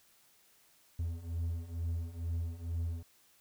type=beating tone pair; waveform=triangle; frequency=82.41 / 84.61 Hz; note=E2 / E2; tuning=0 / +46 cents; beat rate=2.2 Hz; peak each=-37 / -34 dBFS; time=0.99-3.03 s; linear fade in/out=5 ms; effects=white hiss -66 dBFS RMS until 3.4 s